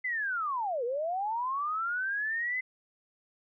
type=linear two-way sweep; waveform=sine; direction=down then up; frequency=2052 to 458.5 to 2052 Hz; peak=-29 dBFS; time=0.04-2.61 s; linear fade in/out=10 ms; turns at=0.84 s; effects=none